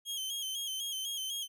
sawtooth tone with vibrato, 3171 Hz, G7, 19 cents sharp, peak -32 dBFS, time 0.05-1.48 s, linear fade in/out 50 ms, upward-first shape square, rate 4 Hz, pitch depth 50 cents each way, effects none

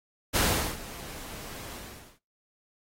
pink noise with ADSR envelope, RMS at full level -23 dBFS, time 0.33-2.19 s, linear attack 30 ms, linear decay 400 ms, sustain -19 dB, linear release 450 ms, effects noise-tail reverb RT60 0.3 s tail -25 dB re dry + AAC 48 kbps

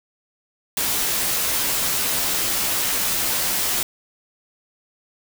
white noise with comb filter, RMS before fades -22 dBFS, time 0.77-3.83 s, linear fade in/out 2 ms, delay 13 ms, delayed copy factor -0.6, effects none

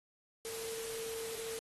sine tone in noise, 452.5 Hz, A4, 48 cents sharp, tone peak -41 dBFS, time 0.45-1.59 s, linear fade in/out 0 ms, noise white, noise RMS -44 dBFS, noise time 0.45-1.59 s, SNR 0 dB, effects AAC 32 kbps

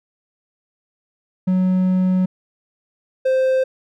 triangle tone pair in turn, 185 / 522.1 Hz, F#3 / C5, 0 / -4 cents, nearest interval octave + tritone, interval 1796 cents, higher second, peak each -12 dBFS, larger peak neither, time 1.47-2.26 / 3.25-3.64 s, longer first, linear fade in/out 10 ms, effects none

